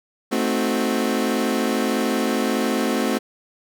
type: chord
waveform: 30% pulse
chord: A diminished seventh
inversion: none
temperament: equal with one note detuned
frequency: 220 / 261.6 / 315.1 / 370 Hz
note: A3 / C4 / Eb4 / Gb4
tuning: 0 / 0 / +22 / 0 cents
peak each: -21 / -21 / -26 / -24 dBFS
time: 0.31-3.19 s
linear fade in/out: 20 ms
effects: none